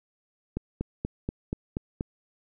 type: click train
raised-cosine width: 3 ms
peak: -16 dBFS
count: 7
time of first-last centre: 0.57-2.009 s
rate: 4.17 Hz
effects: none